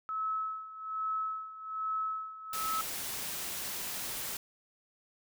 sine tone with tremolo, 1295 Hz, E6, 31 cents flat, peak -30 dBFS, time 0.09-2.81 s, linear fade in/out 0 ms, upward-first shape sine, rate 1.2 Hz, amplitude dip 80%
white noise, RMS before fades -38 dBFS, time 2.53-4.37 s, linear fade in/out 2 ms
effects none

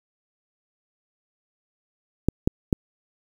clicks, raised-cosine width 3 ms, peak -5 dBFS, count 3, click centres 2.286 / 2.475 / 2.728 s, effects 7-bit

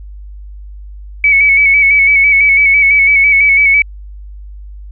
sine tone with vibrato, 2246 Hz, C#7, 22 cents sharp, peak -5 dBFS, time 1.24-3.82 s, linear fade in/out 2 ms, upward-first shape square, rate 6 Hz, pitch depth 34 cents each way, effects added 50 Hz sine -27 dBFS peak until 4.91 s

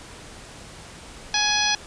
harmonic tone, 837 Hz, G#5, 13 cents sharp, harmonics 1 / 2 / 3 / 4 / 5 / 6 / 7, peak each -27 / -27 / -27 / -27 / -27 / -27 / -27 dBFS, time 1.34-1.75 s, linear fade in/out 2 ms, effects pink hiss -42 dBFS RMS until 1.86 s + resampled to 22050 Hz

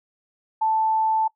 sine tone, 880 Hz, A5, in tune, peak -18 dBFS, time 0.61-1.28 s, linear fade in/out 10 ms, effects noise-tail reverb RT60 0.1 s tail -20 dB re dry

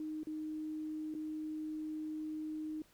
sine tone with dropouts, 309.7 Hz, D#4, 8 cents flat, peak -38 dBFS, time 0-2.82 s, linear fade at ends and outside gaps 2 ms, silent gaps 0.233-0.27 / 1.141-1.149 s, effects pink hiss -67 dBFS RMS until 2.93 s

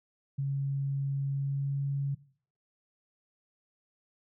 sine tone with pitch glide, 138.3 to 139.5 Hz, C#3 to C#3, -4 to +11 cents, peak -28 dBFS, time 0.38-2.15 s, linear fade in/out 10 ms, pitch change +15 cents, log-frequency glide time 1.3-1.83 s, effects noise-tail reverb RT60 0.5 s tail -19 dB re dry

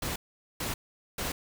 pink noise bursts, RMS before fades -33 dBFS, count 3, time 0.02-1.32 s, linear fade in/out 5 ms, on 140 ms, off 440 ms, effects none

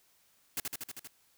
white noise with echo, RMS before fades -34 dBFS, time 0.57-0.6 s, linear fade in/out 2 ms, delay 79 ms, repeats 6, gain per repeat -2 dB, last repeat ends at 1.074 s, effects white hiss -68 dBFS RMS until 1.37 s

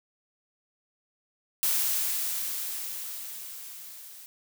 blue noise with level ramp, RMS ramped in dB -25 to -47 dBFS, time 1.63-4.26 s, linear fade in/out 0 ms, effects none

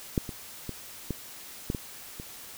clicks, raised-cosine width 3 ms, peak -11 / -23 / -21 / -17 / -15 / -19 / -26 dBFS, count 7, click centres 0.178 / 0.292 / 0.693 / 1.107 / 1.701 / 1.748 / 2.199 s, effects white hiss -45 dBFS RMS until 2.57 s

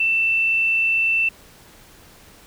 sine tone, 2671 Hz, E7, 22 cents sharp, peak -16 dBFS, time 0-1.29 s, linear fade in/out 5 ms, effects pink hiss -48 dBFS RMS until 2.46 s

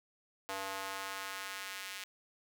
square tone with high-pass filter sweep, 97 Hz, G2, 18 cents flat, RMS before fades -42 dBFS, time 0.49-2.04 s, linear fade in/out 0 ms, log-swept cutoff 700 to 2200 Hz, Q 1.1, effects none

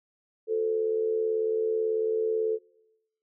sine tone with amplitude modulation, 440 Hz, A4, in tune, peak -21 dBFS, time 0.47-2.59 s, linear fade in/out 50 ms, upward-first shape sine, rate 78.2 Hz, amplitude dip 60%, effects noise-tail reverb RT60 1.0 s tail -26 dB re dry

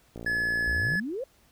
click train, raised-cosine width 2 ms, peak -26 dBFS, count 47, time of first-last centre 0.16-0.954 s, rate 57.9 Hz
triangle tone, 1708 Hz, G#6, 48 cents sharp, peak -23 dBFS, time 0.26-1 s, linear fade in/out 5 ms
sine exponential sweep, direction up, 53.2 to 566 Hz, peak -30 dBFS, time 0.67-1.24 s, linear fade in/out 5 ms
effects pink hiss -62 dBFS RMS until 1.51 s

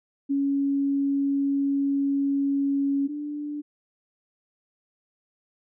sine tone pair in turn, 278.5 / 294.3 Hz, C#4 / D4, +8 / +4 cents, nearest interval minor second, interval 96 cents, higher second, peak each -21 / -29 dBFS, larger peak first, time 0.29-3.08 / 3.08-3.62 s, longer first, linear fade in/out 20 ms, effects none

